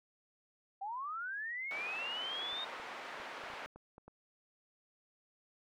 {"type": "linear sweep", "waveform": "sine", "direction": "up", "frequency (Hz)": [755, 3729], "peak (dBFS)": -38, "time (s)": [0.81, 2.65], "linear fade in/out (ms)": 10}
{"type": "band-pass noise", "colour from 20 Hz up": "pink", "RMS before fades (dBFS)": -46, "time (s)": [1.71, 3.66], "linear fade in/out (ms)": 0, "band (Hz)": [670, 2300], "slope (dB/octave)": 12}
{"type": "clicks", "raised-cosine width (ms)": 1, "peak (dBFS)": -39, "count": 10, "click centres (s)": [2.529, 2.799, 3.2, 3.438, 3.502, 3.536, 3.66, 3.76, 3.981, 4.08]}
{"effects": []}